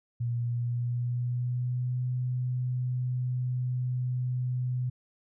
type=tone with pitch glide; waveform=sine; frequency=119.1 to 125.6 Hz; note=A#2 to B2; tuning=+38 to +30 cents; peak=-27 dBFS; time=0.2-4.9 s; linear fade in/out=10 ms; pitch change=+92 cents; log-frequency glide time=0.38-2.04 s; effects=none